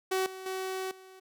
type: tone with level steps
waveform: sawtooth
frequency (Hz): 377.4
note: F#4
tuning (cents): +34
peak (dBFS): -23 / -37 / -29 / -46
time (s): 0.11-1.2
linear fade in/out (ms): 10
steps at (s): 0.26 / 0.46 / 0.91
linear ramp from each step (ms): 2
effects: none